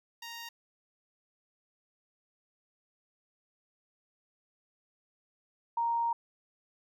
10% pulse / sine tone pair in turn, 932.3 / 932.3 Hz, A#5 / A#5, 0 / 0 cents, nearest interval unison, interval 0 cents, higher neither, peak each -33 / -27 dBFS, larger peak second, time 0.22-0.49 / 5.77-6.13 s, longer second, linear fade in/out 5 ms, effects none

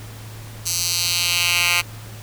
10% pulse tone with high-pass filter sweep, 174.61 Hz, F3, in tune, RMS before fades -20 dBFS, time 0.65-1.82 s, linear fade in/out 20 ms, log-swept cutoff 5900 to 2000 Hz, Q 1.7, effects added 109 Hz sine -35 dBFS peak until 2.22 s + pink hiss -41 dBFS RMS until 2.22 s

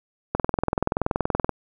click train, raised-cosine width 1 ms, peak -7 dBFS, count 25, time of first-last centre 0.35-1.493 s, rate 21 Hz, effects none

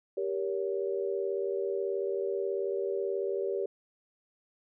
sine chord, G diminished, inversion none, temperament just, 392 / 470.4 / 564.5 Hz, G4 / Bb4 / Db5, 0 / +16 / +31 cents, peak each -31 / -35 / -36 dBFS, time 0.17-3.66 s, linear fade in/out 5 ms, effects none

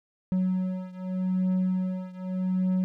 triangle beating tone pair, 185 / 185.83 Hz, F#3 / F#3, 0 / +8 cents, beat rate 0.83 Hz, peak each -25 / -27 dBFS, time 0.32-2.84 s, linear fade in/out 0 ms, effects none

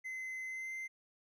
triangle tone with pitch glide, 2051 to 2078 Hz, C7 to C7, -35 to -12 cents, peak -38 dBFS, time 0.04-0.88 s, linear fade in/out 20 ms, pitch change +23 cents, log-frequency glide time 0.47-0.73 s, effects none

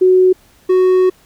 sine / triangle tone pair in turn, 370 / 370 Hz, F#4 / F#4, 0 / 0 cents, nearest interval unison, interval 0 cents, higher neither, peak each -6 dBFS, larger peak neither, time 0.01-0.33 / 0.69-1.1 s, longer second, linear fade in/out 10 ms, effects pink hiss -50 dBFS RMS until 1.25 s

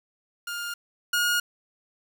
sawtooth tone pair in turn, 1411 / 1433.2 Hz, F6 / F6, +17 / +44 cents, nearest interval unison, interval 27 cents, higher second, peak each -27 / -18 dBFS, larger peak second, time 0.47-0.74 / 1.13-1.4 s, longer neither, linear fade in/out 5 ms, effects 8-bit

